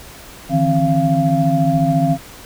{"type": "tone cluster", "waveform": "sine", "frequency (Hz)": [150.1, 164.3, 265.7, 687], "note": ["D3", "E3", "C4", "F5"], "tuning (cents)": [38, -5, 27, -29], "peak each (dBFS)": -18, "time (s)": [0.49, 2.18], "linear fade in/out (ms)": 50, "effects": ["pink hiss -38 dBFS RMS until 2.45 s"]}